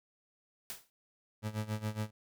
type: noise with exponential decay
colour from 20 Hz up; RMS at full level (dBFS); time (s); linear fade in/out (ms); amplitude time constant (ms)
white; -39; 0.7-0.9; 0; 42
type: tone with tremolo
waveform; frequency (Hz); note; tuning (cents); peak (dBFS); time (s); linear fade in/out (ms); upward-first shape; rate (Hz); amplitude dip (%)
30% pulse; 107.4; A2; -41; -29; 1.42-2.11; 50; sine; 7.2; 85
effects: none